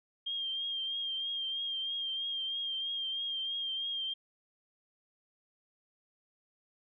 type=tone with vibrato; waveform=sine; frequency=3204 Hz; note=G7; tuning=37 cents sharp; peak=-33 dBFS; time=0.26-4.14 s; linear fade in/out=10 ms; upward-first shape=triangle; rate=3.1 Hz; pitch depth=41 cents each way; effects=none